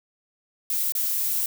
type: noise with dropouts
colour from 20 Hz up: violet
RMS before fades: -25 dBFS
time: 0.7-1.46 s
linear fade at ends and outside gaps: 2 ms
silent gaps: 0.922-0.951 s
effects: none